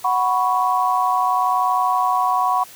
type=chord; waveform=sine; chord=F# suspended fourth; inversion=none; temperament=equal; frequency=740 / 987.8 / 1108.7 Hz; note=F#5 / B5 / C#6; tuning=0 / 0 / 0 cents; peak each=-20 dBFS; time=0.04-2.64 s; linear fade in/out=10 ms; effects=white hiss -42 dBFS RMS until 2.75 s + high-pass 60 Hz 12 dB/octave